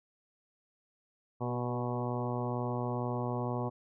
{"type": "harmonic tone with a mistuned harmonic", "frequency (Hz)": 122.2, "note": "B2", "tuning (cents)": -18, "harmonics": [1, 2, 3, 4, 5, 6, 7, 8, 9], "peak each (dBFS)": [-35, -38, -40, -41, -42, -43, -43, -44, -45], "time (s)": [1.4, 3.7], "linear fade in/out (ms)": 20, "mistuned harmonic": 3, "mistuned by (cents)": 20, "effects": []}